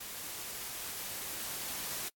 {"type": "noise with level ramp", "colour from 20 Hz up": "white", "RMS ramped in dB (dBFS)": [-43, -38], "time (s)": [0, 2.09], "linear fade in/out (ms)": 10, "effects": ["noise-tail reverb RT60 0.1 s tail -26 dB re dry", "AAC 64 kbps"]}